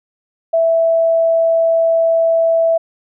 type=tone; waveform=sine; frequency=659.3 Hz; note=E5; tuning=in tune; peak=-10 dBFS; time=0.53-2.78 s; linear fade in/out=10 ms; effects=none